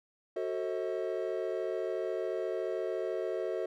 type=chord; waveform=triangle; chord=F# diminished seventh; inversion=none; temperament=just; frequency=370 / 444 / 532.8 / 639.4 Hz; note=F#4 / A4 / C5 / Eb5; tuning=0 / +16 / +31 / +47 cents; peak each=-34 / -35 / -37 / -36 dBFS; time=0.36-3.66 s; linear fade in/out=5 ms; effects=none